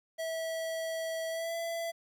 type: tone with pitch glide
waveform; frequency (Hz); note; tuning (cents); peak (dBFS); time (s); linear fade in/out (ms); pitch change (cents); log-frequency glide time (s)
square; 651 to 669.3; E5 to E5; -22 to +26; -34; 0.18-1.92; 20; +48; 1.29-1.55
effects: 11-bit